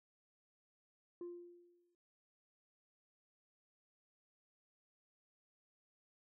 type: tone with exponential decay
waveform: sine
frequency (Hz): 349.1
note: F4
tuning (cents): -1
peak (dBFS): -40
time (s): 1.21-1.95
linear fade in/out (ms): 2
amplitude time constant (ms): 160
effects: tanh soft clip ceiling -42 dBFS